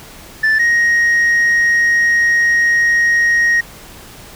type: tone pair in turn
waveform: sine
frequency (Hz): 1760 / 1875.9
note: A6 / A#6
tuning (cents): 0 / +10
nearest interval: minor second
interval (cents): 110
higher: second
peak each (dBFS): -7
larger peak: neither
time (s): 0.43-0.59 / 0.59-3.61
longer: second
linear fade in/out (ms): 10
effects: tanh soft clip ceiling -9 dBFS + pink hiss -37 dBFS RMS until 4.35 s